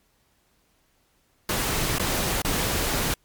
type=noise with dropouts; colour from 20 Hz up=pink; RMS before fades=-25 dBFS; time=1.49-3.14 s; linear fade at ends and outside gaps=2 ms; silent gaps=1.984-1.996 / 2.419-2.448 s; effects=pink hiss -66 dBFS RMS until 3.24 s + MP3 96 kbps